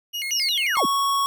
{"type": "tone with vibrato", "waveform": "35% pulse", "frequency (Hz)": 2489, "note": "D#7", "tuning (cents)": 0, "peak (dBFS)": -24, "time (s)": [0.13, 0.81], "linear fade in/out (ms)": 20, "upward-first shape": "square", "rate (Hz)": 5.6, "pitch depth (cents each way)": 250}
{"type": "linear sweep", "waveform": "sine", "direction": "down", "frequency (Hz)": [6110, 131.1], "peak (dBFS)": -21, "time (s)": [0.31, 0.86], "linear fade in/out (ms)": 10}
{"type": "tone", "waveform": "square", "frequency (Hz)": 1109, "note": "C#6", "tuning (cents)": 0, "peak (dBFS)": -20, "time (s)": [0.77, 1.26], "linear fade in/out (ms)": 0}
{"effects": []}